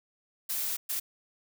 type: noise bursts at uneven times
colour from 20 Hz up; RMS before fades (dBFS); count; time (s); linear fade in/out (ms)
blue; -32; 2; 0.49-0.77 / 0.89-1; 10
effects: none